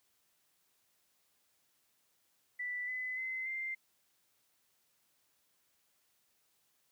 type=tone with pitch steps; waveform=sine; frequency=1975.5 / 2014 / 2052 / 2092 Hz; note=B6 / B6 / C7 / C7; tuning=0 / +33 / -34 / -1 cents; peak=-36 dBFS; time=2.59-3.75 s; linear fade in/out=10 ms; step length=290 ms; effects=white hiss -75 dBFS RMS until 6.91 s + high-pass 60 Hz 12 dB/octave